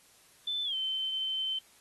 sine tone with pitch glide, 3520 to 3082 Hz, A7 to G7, 0 to -30 cents, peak -30 dBFS, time 0.47-1.59 s, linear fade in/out 5 ms, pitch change -230 cents, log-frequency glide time 0.64-0.75 s, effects white hiss -61 dBFS RMS until 1.8 s + AAC 32 kbps

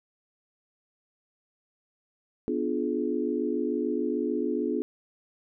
sine chord, B diminished seventh, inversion none, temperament equal with one note detuned, 246.9 / 293.7 / 349.2 / 424.5 Hz, B3 / D4 / F4 / Ab4, 0 / 0 / 0 / +38 cents, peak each -31 dBFS, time 2.48-4.82 s, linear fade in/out 0 ms, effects none

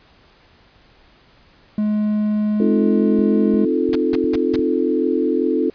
triangle tone, 211.2 Hz, G#3, 29 cents sharp, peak -14 dBFS, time 1.78-3.65 s, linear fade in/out 2 ms
sine chord, F dominant seventh, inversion second, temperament equal with one note detuned, 261.6 / 307 / 349.2 / 440 Hz, C4 / Eb4 / F4 / A4, 0 / -23 / 0 / 0 cents, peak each -21 dBFS, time 2.6-5.7 s, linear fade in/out 2 ms
click train, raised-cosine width 3 ms, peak -19 dBFS, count 5, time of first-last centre 3.19-4.594 s, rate 2.85 Hz
pink noise bursts, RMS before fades -27 dBFS, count 4, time 3.93-4.558 s, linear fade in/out 0 ms, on 22 ms, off 180 ms
effects pink hiss -52 dBFS RMS until 5.74 s + resampled to 11025 Hz

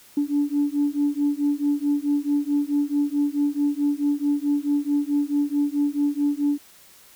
sine beating tone pair, 286.8 / 291.4 Hz, D4 / D4, -41 / -13 cents, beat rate 4.6 Hz, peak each -22 dBFS, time 0.17-6.58 s, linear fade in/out 5 ms, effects tanh soft clip ceiling -13 dBFS + white hiss -51 dBFS RMS until 7.15 s

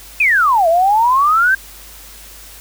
sine exponential two-way sweep, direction down then up, 2591 to 643 to 1602 Hz, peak -9 dBFS, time 0.2-1.55 s, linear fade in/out 5 ms, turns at 0.68 s, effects added 50 Hz sine -41 dBFS peak until 2.6 s + white hiss -38 dBFS RMS until 2.6 s

